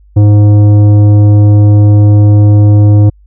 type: tone with tanh clipping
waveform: sine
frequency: 103.83 Hz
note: G#2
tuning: in tune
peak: -3 dBFS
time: 0.16-3.1 s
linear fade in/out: 10 ms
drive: 11 dB
effects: added 50 Hz sine -38 dBFS peak until 3.26 s